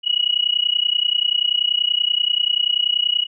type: tone with amplitude modulation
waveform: sine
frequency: 2913 Hz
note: F#7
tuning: 28 cents flat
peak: -12 dBFS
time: 0.03-3.27 s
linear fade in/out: 50 ms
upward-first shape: sine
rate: 30.4 Hz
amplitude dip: 95%
effects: none

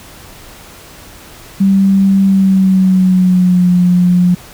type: tone with pitch glide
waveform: sine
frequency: 194.6 to 178.45 Hz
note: G3 to F3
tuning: -12 to +38 cents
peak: -6 dBFS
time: 1.6-4.35 s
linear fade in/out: 10 ms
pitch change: -150 cents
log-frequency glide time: 2.23-3.71 s
effects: pink hiss -36 dBFS RMS until 4.53 s

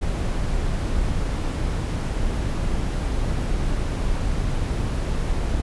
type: noise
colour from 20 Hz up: brown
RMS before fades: -23 dBFS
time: 0.01-5.62 s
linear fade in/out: 20 ms
effects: resampled to 24000 Hz

